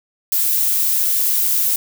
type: noise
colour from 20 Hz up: violet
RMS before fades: -17 dBFS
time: 0.32-1.76 s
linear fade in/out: 2 ms
effects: none